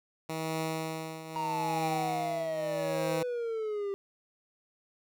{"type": "tone with tremolo", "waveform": "10% pulse", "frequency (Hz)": 160, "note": "D#3", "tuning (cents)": 49, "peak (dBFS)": -22, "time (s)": [0.29, 3.23], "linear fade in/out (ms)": 5, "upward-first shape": "triangle", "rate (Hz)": 0.79, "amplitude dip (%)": 75}
{"type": "exponential sweep", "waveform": "triangle", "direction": "down", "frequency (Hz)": [946, 392], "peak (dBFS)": -29, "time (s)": [1.36, 3.94], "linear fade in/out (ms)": 0}
{"effects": []}